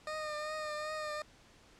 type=tone with vibrato; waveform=20% pulse; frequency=611 Hz; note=D#5; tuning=32 cents flat; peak=-32 dBFS; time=0.07-1.22 s; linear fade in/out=2 ms; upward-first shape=triangle; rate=2.6 Hz; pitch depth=35 cents each way; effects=pink hiss -61 dBFS RMS until 1.79 s + low-pass 7000 Hz 12 dB/octave